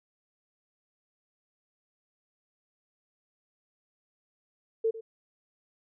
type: tone with echo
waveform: sine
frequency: 448.3 Hz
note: A4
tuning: 32 cents sharp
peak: -23 dBFS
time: 4.84-4.91 s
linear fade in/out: 10 ms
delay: 100 ms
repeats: 1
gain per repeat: -15 dB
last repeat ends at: 5.01 s
effects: none